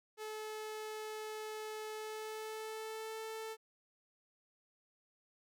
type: tone with pitch glide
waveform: sawtooth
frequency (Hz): 431.8 to 441.9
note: A4 to A4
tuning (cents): -33 to +7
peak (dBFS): -38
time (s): 0.17-3.57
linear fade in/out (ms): 50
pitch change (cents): +40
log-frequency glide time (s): 1.93-3.19
effects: none